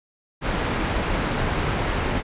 pink low-pass noise, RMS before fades -24 dBFS, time 0.41-2.23 s, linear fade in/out 50 ms, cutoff 2500 Hz, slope 12 dB/octave, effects resampled to 8000 Hz

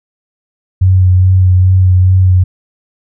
sine tone with vibrato, 92.5 Hz, F#2, in tune, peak -4 dBFS, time 0.81-2.44 s, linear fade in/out 10 ms, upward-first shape sine, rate 2.4 Hz, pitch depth 21 cents each way, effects none

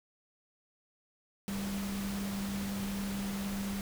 sine tone in noise, 198.3 Hz, G3, 20 cents sharp, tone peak -34 dBFS, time 1.48-3.81 s, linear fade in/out 0 ms, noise pink, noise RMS -42 dBFS, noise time 1.48-3.81 s, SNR +5 dB, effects none

